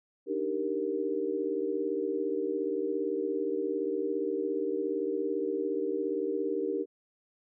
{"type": "chord", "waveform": "sine", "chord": "Eb major seventh", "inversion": "third", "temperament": "equal", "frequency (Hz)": [293.7, 311.1, 392, 466.2], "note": ["D4", "Eb4", "G4", "Bb4"], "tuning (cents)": [0, 0, 0, 0], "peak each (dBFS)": [-37, -36, -32, -33], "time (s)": [0.26, 6.86], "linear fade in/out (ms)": 50, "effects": []}